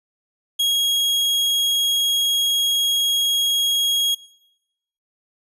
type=tone; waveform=40% pulse; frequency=3292 Hz; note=G#7; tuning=16 cents flat; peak=-16 dBFS; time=0.59-4.15 s; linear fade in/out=10 ms; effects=noise-tail reverb RT60 0.9 s tail -23 dB re dry + resampled to 32000 Hz